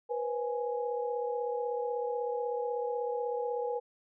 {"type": "tone cluster", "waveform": "sine", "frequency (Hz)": [483.8, 520, 833], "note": ["B4", "C5", "G#5"], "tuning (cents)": [-36, -11, 5], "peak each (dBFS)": [-32, -40, -37], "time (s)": [0.09, 3.8], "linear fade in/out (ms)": 20, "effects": []}